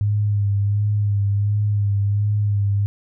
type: tone with vibrato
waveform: sine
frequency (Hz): 102.4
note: G#2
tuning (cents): -24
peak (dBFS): -16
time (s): 0.01-2.86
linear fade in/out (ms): 0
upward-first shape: sine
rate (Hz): 1.4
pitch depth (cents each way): 33
effects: none